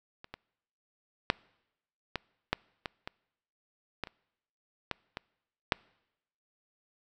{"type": "clicks", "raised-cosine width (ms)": 0.3, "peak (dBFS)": [-29, -24, -6, -15, -10, -18, -21, -17, -28, -15, -20, -7], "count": 12, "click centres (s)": [0.244, 0.34, 1.301, 2.157, 2.53, 2.858, 3.075, 4.037, 4.072, 4.913, 5.171, 5.722], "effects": ["noise-tail reverb RT60 0.9 s tail -26 dB re dry"]}